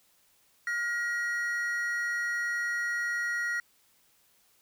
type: tone pair together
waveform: triangle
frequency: 1420.9 / 1901 Hz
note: F6 / A#6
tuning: +29 / +33 cents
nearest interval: perfect fourth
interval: 504 cents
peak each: -32 / -28 dBFS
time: 0.67-3.6 s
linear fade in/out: 2 ms
effects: white hiss -66 dBFS RMS until 4.61 s